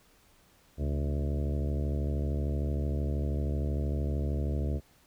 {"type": "harmonic tone with a mistuned harmonic", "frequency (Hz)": 73, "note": "D2", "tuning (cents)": -10, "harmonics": [1, 2, 3, 4, 5, 6, 7, 8, 9], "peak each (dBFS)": [-29, -35, -39, -41, -43, -45, -46, -47, -48], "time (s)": [0.77, 4.81], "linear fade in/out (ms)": 50, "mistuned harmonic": 2, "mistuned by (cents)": -93, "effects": ["pink hiss -63 dBFS RMS until 5.06 s"]}